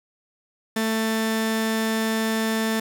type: tone pair together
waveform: sawtooth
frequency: 221.8 / 887.2 Hz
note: A3 / A5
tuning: +14 / +14 cents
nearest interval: 2 octaves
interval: 2400 cents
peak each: -18 / -24 dBFS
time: 0.76-2.8 s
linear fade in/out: 5 ms
effects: none